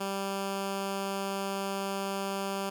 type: tone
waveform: 10% pulse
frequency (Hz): 196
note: G3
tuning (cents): 0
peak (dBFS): -23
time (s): 0-2.7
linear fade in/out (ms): 10
effects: none